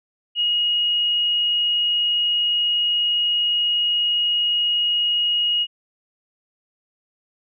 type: tone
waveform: sine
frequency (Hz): 2883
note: F#7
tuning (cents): -46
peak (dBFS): -17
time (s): 0.35-5.67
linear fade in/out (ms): 50
effects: none